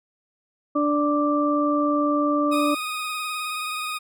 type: harmonic tone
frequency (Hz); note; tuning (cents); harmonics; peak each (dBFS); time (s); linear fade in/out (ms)
293.7; D4; 0; 1 / 2 / 4; -21 / -25 / -24; 0.75-2.75; 10
type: tone with vibrato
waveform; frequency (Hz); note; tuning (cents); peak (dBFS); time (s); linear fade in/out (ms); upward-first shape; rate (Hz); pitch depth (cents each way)
20% pulse; 1244.5; D#6; 0; -22; 2.51-3.99; 20; triangle; 19; 32
effects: none